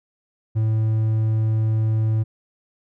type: tone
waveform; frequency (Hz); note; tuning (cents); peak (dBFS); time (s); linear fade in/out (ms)
triangle; 110; A2; 0; -15; 0.55-2.24; 20
effects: none